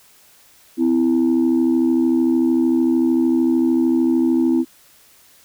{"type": "tone pair together", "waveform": "sine", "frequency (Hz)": [256.3, 329.6], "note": ["C4", "E4"], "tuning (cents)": [-36, 0], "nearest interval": "major third", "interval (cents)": 436, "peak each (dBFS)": -15, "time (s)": [0.77, 4.65], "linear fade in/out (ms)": 50, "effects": ["tanh soft clip ceiling -9 dBFS", "white hiss -51 dBFS RMS until 5.44 s"]}